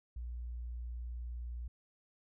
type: tone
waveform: sine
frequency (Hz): 59.7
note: A#1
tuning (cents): +42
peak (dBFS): -39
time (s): 0.16-1.68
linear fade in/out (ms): 5
effects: none